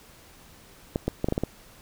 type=clicks; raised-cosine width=2 ms; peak=-11 dBFS; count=7; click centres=0.959 / 1.08 / 1.244 / 1.286 / 1.324 / 1.379 / 1.436 s; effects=pink hiss -52 dBFS RMS until 1.81 s